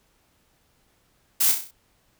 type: noise with echo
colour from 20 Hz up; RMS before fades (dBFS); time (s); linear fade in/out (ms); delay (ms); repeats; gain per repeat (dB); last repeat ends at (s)
blue; -20; 1.4-1.52; 10; 32; 6; -5; 1.712
effects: pink hiss -65 dBFS RMS until 2.19 s